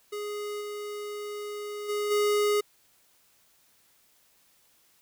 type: tone with level steps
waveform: square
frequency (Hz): 415.3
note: G#4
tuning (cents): 0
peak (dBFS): -33 / -35 / -28 / -23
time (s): 0.12-2.61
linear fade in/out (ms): 10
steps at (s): 0.6 / 1.88 / 2.1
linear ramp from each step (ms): 20
effects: white hiss -64 dBFS RMS until 5.01 s